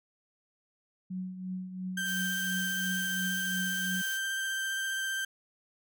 sine tone with tremolo, 185 Hz, F#3, in tune, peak -32 dBFS, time 1.1-4.02 s, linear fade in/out 10 ms, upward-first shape triangle, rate 2.9 Hz, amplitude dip 65%
35% pulse tone with vibrato, 1568 Hz, G6, in tune, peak -29 dBFS, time 1.97-5.25 s, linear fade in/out 5 ms, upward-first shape sine, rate 15 Hz, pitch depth 12 cents each way
blue noise, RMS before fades -42 dBFS, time 2.04-4.2 s, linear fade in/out 50 ms
effects none

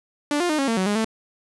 sawtooth tone with pitch steps, 292.5 / 352 / 306.1 / 273.7 / 227.5 / 187.2 / 206.3 / 221.9 Hz, D4 / F4 / D#4 / C#4 / A#3 / F#3 / G#3 / A3, -7 / +14 / -28 / -22 / -42 / +20 / -11 / +15 cents, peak -16 dBFS, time 0.31-1.046 s, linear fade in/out 2 ms, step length 92 ms, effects resampled to 24000 Hz + 8-bit

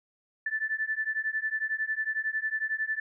sine beating tone pair, 1751 / 1762 Hz, A6 / A6, -9 / +2 cents, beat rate 11 Hz, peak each -31 dBFS, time 0.46-3 s, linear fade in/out 5 ms, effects none

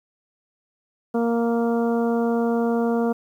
harmonic tone, 233.1 Hz, A#3, in tune, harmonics 1 / 2 / 3 / 4 / 5 / 6, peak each -21 / -23 / -29 / -35 / -37 / -38 dBFS, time 1.14-3.13 s, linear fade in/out 10 ms, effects 9-bit

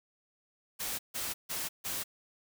white noise bursts, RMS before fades -36 dBFS, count 4, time 0.79-2.04 s, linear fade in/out 20 ms, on 200 ms, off 150 ms, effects none

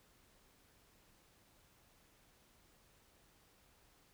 silence, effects pink hiss -69 dBFS RMS until 4.13 s

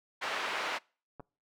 pink band-pass noise, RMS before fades -35 dBFS, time 0.21-0.79 s, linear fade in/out 20 ms, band 810 to 2800 Hz, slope 12 dB/octave
clicks, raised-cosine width 1 ms, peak -32 dBFS, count 2, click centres 1.197 / 1.204 s
effects noise-tail reverb RT60 0.4 s tail -26 dB re dry

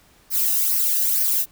violet noise with flanger, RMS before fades -20 dBFS, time 0.3-1.46 s, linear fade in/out 50 ms, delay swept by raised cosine 0.27 to 0.93 ms, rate 2.2 Hz, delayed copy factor -0.6, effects pink hiss -55 dBFS RMS until 1.51 s

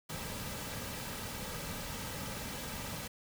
pink noise with comb filter, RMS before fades -41 dBFS, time 0.09-3.08 s, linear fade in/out 10 ms, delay 2.8 ms, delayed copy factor -0.5, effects none

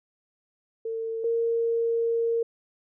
sine tone pair in turn, 451.5 / 461.8 Hz, A4 / A#4, +45 / -16 cents, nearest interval unison, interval 39 cents, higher second, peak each -28 / -22 dBFS, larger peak second, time 0.85-1.24 / 1.24-2.43 s, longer second, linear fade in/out 5 ms, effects none

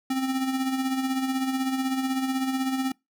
square tone with tremolo, 263.4 Hz, C4, 12 cents sharp, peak -23 dBFS, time 0.1-2.92 s, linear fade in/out 5 ms, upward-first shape sine, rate 16 Hz, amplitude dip 50%, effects noise-tail reverb RT60 0.2 s tail -25 dB re dry

